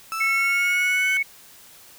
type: exponential sweep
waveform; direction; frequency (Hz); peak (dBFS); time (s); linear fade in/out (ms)
35% pulse; up; 1311 to 1529; -24; 0.12-1.17; 0
type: tone with pitch glide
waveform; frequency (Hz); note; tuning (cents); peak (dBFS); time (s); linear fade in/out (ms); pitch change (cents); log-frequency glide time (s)
sine; 2197 to 2211; C#7 to C#7; -16 to -5; -19; 0.2-1.23; 10; +11; 0.35-0.76
effects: white hiss -48 dBFS RMS until 1.98 s